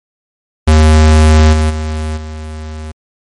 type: tone with level steps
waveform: square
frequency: 77.78 Hz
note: D#2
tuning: in tune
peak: -4 / -9 / -16 / -23 dBFS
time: 0.67-2.92 s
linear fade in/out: 10 ms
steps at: 1.52 / 1.69 / 2.16 s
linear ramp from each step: 20 ms
effects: MP3 48 kbps